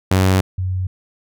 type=tone pair in turn; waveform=sawtooth / sine; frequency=94.2 / 92.64 Hz; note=F#2 / F#2; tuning=+32 / +3 cents; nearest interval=unison; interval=29 cents; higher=first; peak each=-8 / -18 dBFS; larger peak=first; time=0.11-0.41 / 0.58-0.87 s; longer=first; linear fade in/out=5 ms; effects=none